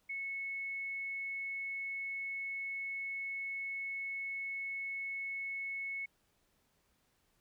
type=tone; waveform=sine; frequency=2200 Hz; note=C#7; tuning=14 cents flat; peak=-37 dBFS; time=0.09-6.06 s; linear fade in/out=10 ms; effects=pink hiss -75 dBFS RMS until 7.4 s